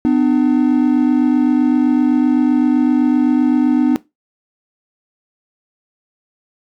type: tone pair together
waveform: triangle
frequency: 252.5 / 300.3 Hz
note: B3 / D4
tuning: +39 / +39 cents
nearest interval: minor third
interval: 300 cents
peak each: -11 dBFS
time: 0.05-3.96 s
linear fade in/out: 0 ms
effects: noise-tail reverb RT60 0.2 s tail -19 dB re dry + tanh soft clip ceiling -1 dBFS